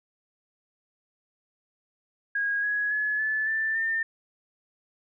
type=tone with pitch steps; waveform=sine; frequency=1640 / 1671.6 / 1703.7 / 1736.5 / 1769.9 / 1804 Hz; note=G#6 / G#6 / G#6 / A6 / A6 / A6; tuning=-22 / +11 / +44 / -23 / +10 / +43 cents; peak=-24 dBFS; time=2.35-4.03 s; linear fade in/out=5 ms; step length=280 ms; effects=none